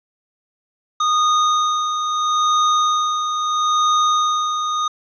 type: tone with tremolo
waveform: square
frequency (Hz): 1234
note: D#6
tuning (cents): -15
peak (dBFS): -14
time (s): 1-4.88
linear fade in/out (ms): 5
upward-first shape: sine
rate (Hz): 0.76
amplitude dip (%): 50
effects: resampled to 16000 Hz + 9-bit